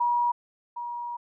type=tone pair in turn; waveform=sine; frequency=960 / 956 Hz; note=B5 / A#5; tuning=-49 / +43 cents; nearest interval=unison; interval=8 cents; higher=first; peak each=-21 / -31 dBFS; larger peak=first; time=0-0.32 / 0.76-1.17 s; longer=second; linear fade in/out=10 ms; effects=none